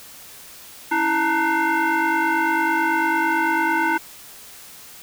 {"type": "tone with frequency modulation", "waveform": "sine", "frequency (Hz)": 278.5, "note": "C#4", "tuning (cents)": 8, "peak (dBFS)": -16, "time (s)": [0.91, 3.98], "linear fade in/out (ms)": 10, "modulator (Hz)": 606, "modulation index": 2.7, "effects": ["tanh soft clip ceiling -12 dBFS", "white hiss -42 dBFS RMS until 5.02 s"]}